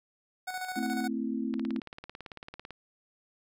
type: tone with tremolo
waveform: 25% pulse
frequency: 740 Hz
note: F#5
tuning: in tune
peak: -29 dBFS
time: 0.47-1.08 s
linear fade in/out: 10 ms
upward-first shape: square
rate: 14 Hz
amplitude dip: 50%
type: chord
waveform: sine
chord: A minor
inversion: none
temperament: equal with one note detuned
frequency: 222.8 / 261.6 / 329.6 Hz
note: A3 / C4 / E4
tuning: +22 / 0 / 0 cents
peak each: -33 / -33 / -37 dBFS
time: 0.76-1.8 s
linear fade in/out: 10 ms
type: click train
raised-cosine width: 0.3 ms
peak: -26 dBFS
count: 22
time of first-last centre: 1.54-2.707 s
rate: 18 Hz
effects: none